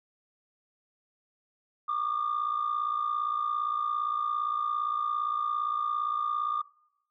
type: tone pair together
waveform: sine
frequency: 1155 / 1212.5 Hz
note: D6 / D#6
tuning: -29 / -45 cents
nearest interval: minor second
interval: 84 cents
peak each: -31 / -28 dBFS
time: 1.88-6.62 s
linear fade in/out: 10 ms
effects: noise-tail reverb RT60 0.8 s tail -23 dB re dry + tanh soft clip ceiling -22 dBFS